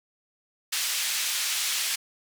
pink band-pass noise, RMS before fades -28 dBFS, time 0.72-1.96 s, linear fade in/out 10 ms, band 2600 to 12000 Hz, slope 12 dB/octave, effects none

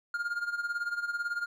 triangle tone with tremolo, 1412 Hz, F6, 19 cents sharp, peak -26 dBFS, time 0.14-1.46 s, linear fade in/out 2 ms, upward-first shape sine, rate 18 Hz, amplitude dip 75%, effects none

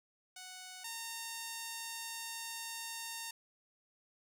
5% pulse tone pair in turn, 740 / 916.4 Hz, F#5 / A#5, 0 / -30 cents, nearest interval major third, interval 370 cents, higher second, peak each -36 / -29 dBFS, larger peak second, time 0.36-0.84 / 0.84-3.31 s, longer second, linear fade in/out 5 ms, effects none

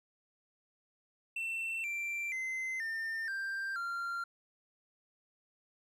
triangle tone with pitch steps, 2689 / 2354 / 2062 / 1805.1 / 1580.5 / 1383.9 Hz, E7 / D7 / C7 / A6 / G6 / F6, +34 / +3 / -26 / +44 / +14 / -16 cents, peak -33 dBFS, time 1.36-4.24 s, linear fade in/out 5 ms, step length 480 ms, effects none

